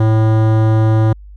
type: tone with hard clipping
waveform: sine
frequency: 110 Hz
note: A2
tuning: in tune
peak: -11 dBFS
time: 0-1.13 s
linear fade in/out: 5 ms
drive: 17 dB
effects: added 50 Hz sine -33 dBFS peak until 1.36 s